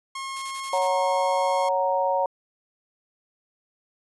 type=tone with pitch glide; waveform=sawtooth; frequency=1078 to 1084.9 Hz; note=C#6 to C#6; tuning=-49 to -38 cents; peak=-27 dBFS; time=0.15-1.69 s; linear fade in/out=5 ms; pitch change=+11 cents; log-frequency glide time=0.45-1.26 s
type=noise bursts; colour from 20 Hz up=blue; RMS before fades=-37 dBFS; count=6; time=0.36-0.875 s; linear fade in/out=5 ms; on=60 ms; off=31 ms
type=chord; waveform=sine; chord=F# major; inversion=second; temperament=equal; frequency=554.4 / 740 / 932.3 Hz; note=C#5 / F#5 / A#5; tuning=0 / 0 / 0 cents; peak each=-24 / -27 / -24 dBFS; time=0.73-2.26 s; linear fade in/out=2 ms
effects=resampled to 24000 Hz